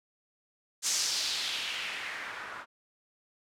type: noise with low-pass filter sweep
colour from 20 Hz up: blue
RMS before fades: -34 dBFS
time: 0.82-2.66 s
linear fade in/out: 50 ms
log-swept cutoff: 6800 to 1200 Hz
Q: 2.2
effects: none